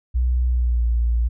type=tone with pitch glide; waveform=sine; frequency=61.74 to 58.38 Hz; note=B1 to A#1; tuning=0 to +3 cents; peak=-16 dBFS; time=0.14-1.29 s; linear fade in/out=20 ms; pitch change=-97 cents; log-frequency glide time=0.49-0.85 s; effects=none